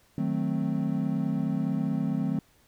triangle chord, D# diminished seventh, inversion none, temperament equal, 155.56 / 185 / 220 / 261.6 Hz, D#3 / F#3 / A3 / C4, 0 / 0 / 0 / 0 cents, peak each -29 dBFS, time 0.18-2.39 s, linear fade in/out 2 ms, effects pink hiss -63 dBFS RMS until 2.67 s

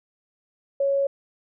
sine tone, 554.4 Hz, C#5, in tune, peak -19 dBFS, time 0.8-1.07 s, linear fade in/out 5 ms, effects none

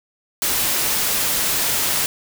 white noise, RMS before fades -20 dBFS, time 0.42-2.06 s, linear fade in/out 0 ms, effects none

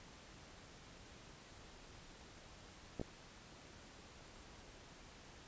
clicks, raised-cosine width 2 ms, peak -28 dBFS, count 2, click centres 2.997 / 3.014 s, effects pink hiss -58 dBFS RMS until 5.47 s + resampled to 16000 Hz

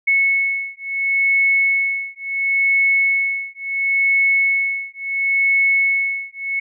sine beating tone pair, 2200 / 2200.72 Hz, C#7 / C#7, -14 / -13 cents, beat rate 0.72 Hz, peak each -18 dBFS, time 0.07-6.6 s, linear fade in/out 10 ms, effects none

